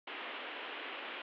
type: band-pass noise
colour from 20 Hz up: white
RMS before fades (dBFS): -44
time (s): 0.07-1.22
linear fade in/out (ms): 5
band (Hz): 260 to 3200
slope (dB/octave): 48
effects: none